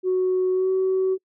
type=tone with pitch glide; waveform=sine; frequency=370 to 377.3 Hz; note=F#4 to F#4; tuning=0 to +34 cents; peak=-17 dBFS; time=0.03-1.18 s; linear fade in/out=50 ms; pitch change=+34 cents; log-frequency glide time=0.52-0.7 s; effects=noise-tail reverb RT60 0.1 s tail -26 dB re dry + tanh soft clip ceiling -15 dBFS